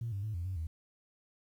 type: tone with pitch steps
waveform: sine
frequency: 116.3 / 99.1 / 108.1 / 86.1 / 93.7 / 80.3 Hz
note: A#2 / G2 / A2 / F2 / F#2 / E2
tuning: -4 / +19 / -30 / -24 / +22 / -45 cents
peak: -33 dBFS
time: 0.01-0.67 s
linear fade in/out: 5 ms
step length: 110 ms
effects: tanh soft clip ceiling -30 dBFS + 11-bit